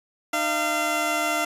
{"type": "tone pair together", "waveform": "15% pulse", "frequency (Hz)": [305.7, 686.3], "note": ["D#4", "F5"], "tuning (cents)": [-30, -30], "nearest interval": "octave + major second", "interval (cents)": 1400, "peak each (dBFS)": [-22, -17], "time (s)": [0.33, 1.45], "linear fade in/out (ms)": 5, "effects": ["resampled to 32000 Hz"]}